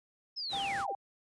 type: linear sweep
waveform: sine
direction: down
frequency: 5300 to 284.9 Hz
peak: -35 dBFS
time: 0.36-0.93 s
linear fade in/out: 20 ms
type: noise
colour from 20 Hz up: pink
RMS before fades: -43 dBFS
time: 0.49-0.86 s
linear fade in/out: 50 ms
type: tone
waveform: sine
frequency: 792 Hz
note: G5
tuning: 18 cents sharp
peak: -34 dBFS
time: 0.53-0.95 s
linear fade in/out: 2 ms
effects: high-pass 100 Hz 12 dB/octave + resampled to 22050 Hz